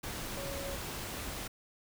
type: tone in noise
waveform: sine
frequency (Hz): 554.4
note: C#5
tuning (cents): 0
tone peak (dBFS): -41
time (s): 0.37-0.76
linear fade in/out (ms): 10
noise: pink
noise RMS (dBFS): -40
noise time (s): 0.03-1.48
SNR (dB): -4
effects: none